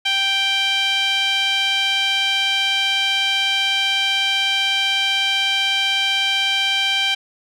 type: tone with band-pass filter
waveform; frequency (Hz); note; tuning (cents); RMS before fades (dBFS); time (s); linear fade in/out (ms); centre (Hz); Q
sawtooth; 784; G5; 0; -19; 0.05-7.15; 10; 3000; 3.5
effects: none